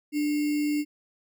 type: tone with sample-and-hold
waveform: sine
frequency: 296 Hz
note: D4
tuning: 14 cents sharp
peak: -23 dBFS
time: 0.12-0.85 s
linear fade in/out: 50 ms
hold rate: 2450 Hz
effects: none